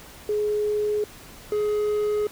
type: tone pair in turn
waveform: sine / triangle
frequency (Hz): 420 / 420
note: G#4 / G#4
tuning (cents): +19 / +19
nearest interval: unison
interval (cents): 0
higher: neither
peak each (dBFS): -21 / -19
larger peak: second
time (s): 0.29-1.04 / 1.52-2.27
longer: neither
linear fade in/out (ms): 2
effects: pink hiss -45 dBFS RMS until 2.31 s